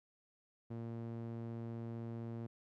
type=tone with band-pass filter; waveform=sawtooth; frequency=115.5 Hz; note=A#2; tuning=16 cents flat; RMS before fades=-44 dBFS; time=0.7-2.47 s; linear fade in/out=10 ms; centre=230 Hz; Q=0.77; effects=none